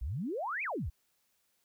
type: exponential two-way sweep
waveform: sine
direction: up then down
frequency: 51.91 to 2600 to 51.91 Hz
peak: -33 dBFS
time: 0.01-0.9 s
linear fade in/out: 10 ms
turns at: 0.63 s
effects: white hiss -75 dBFS RMS until 1.64 s